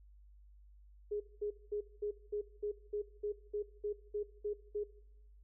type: tone bursts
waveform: sine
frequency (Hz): 416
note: G#4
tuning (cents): +3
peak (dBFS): -34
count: 13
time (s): 1.11-4.839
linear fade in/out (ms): 10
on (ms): 93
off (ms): 210
effects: noise-tail reverb RT60 0.9 s tail -19 dB re dry + added 50 Hz sine -57 dBFS peak until 5.43 s